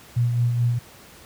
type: tone with tremolo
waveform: sine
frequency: 120 Hz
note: B2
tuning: 49 cents flat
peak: -16 dBFS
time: 0.16-0.79 s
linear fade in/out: 10 ms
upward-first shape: sine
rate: 4.6 Hz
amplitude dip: 40%
effects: pink hiss -47 dBFS RMS until 1.25 s + high-pass 60 Hz 12 dB/octave